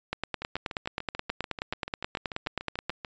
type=two click trains; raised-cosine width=0.3 ms; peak=-20 / -13 dBFS; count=19 / 27; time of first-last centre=0.42-3.048 / 0.13-2.896 s; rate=6.85 / 9.4 Hz; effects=resampled to 16000 Hz